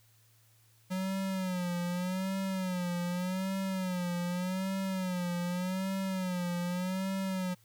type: tone with vibrato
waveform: square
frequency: 183.6 Hz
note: F#3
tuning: 13 cents flat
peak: -32 dBFS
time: 0.9-7.55 s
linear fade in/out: 20 ms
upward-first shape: sine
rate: 0.84 Hz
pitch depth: 85 cents each way
effects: added 112 Hz sine -64 dBFS peak until 7.64 s + white hiss -67 dBFS RMS until 7.64 s